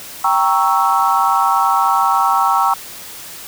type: chord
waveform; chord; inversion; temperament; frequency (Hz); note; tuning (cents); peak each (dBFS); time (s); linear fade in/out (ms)
sine; G diminished seventh; none; equal; 784 / 932.3 / 1108.7 / 1318.5; G5 / Bb5 / Db6 / Fb6; 0 / 0 / 0 / 0; -17; 0.24-2.74; 5
effects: white hiss -33 dBFS RMS until 3.47 s